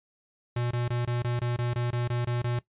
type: tone bursts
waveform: square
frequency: 120.8 Hz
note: B2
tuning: 38 cents flat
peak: -27 dBFS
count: 12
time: 0.56-2.591 s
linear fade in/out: 5 ms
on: 150 ms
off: 21 ms
effects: noise-tail reverb RT60 0.1 s tail -18 dB re dry + resampled to 8000 Hz